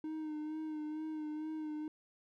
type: tone with vibrato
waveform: triangle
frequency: 308.6 Hz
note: D#4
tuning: 14 cents flat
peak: -36 dBFS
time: 0.04-1.88 s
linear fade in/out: 2 ms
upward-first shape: sine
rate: 2.2 Hz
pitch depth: 32 cents each way
effects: none